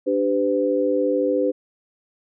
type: chord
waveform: sine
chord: G major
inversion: second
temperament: equal with one note detuned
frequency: 293.7 / 392 / 505.7 Hz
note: D4 / G4 / B4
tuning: 0 / 0 / +41 cents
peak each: -23 / -24 / -20 dBFS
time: 0.06-1.52 s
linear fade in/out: 20 ms
effects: none